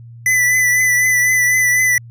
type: tone with vibrato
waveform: square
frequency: 1992 Hz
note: B6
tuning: 14 cents sharp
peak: -12 dBFS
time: 0.26-1.98 s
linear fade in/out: 2 ms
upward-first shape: triangle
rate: 4 Hz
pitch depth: 35 cents each way
effects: added 117 Hz sine -34 dBFS peak until 2.1 s